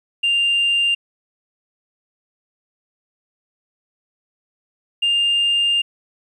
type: tone pair in turn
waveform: sine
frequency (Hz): 2794 / 2805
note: F7 / F7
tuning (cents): 0 / +7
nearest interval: unison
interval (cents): 7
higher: second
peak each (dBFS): -13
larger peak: neither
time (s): 0.23-0.95 / 5.02-5.82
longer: second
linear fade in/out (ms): 10
effects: tanh soft clip ceiling -12 dBFS + 9-bit